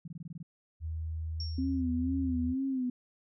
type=tone bursts; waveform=sine; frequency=164.81 Hz; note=E3; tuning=in tune; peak=-39 dBFS; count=8; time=0.05-0.429 s; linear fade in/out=5 ms; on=29 ms; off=21 ms
type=tone with pitch glide; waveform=sine; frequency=80.1 to 79.18 Hz; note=E2 to D#2; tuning=-49 to +31 cents; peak=-33 dBFS; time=0.8-2.55 s; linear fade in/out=50 ms; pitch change=-20 cents; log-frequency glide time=2.16-2.39 s
type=tone with exponential decay; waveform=sine; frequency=5490 Hz; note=F8; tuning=31 cents flat; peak=-36 dBFS; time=1.4-1.81 s; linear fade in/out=2 ms; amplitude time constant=87 ms
type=tone with vibrato; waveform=sine; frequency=259 Hz; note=C4; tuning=17 cents flat; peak=-29 dBFS; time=1.58-2.9 s; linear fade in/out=5 ms; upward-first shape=sine; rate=2.1 Hz; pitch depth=77 cents each way
effects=none